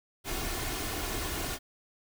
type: noise with comb filter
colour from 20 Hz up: pink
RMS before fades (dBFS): -34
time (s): 0.24-1.59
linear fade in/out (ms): 50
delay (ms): 2.8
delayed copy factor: +0.5
effects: none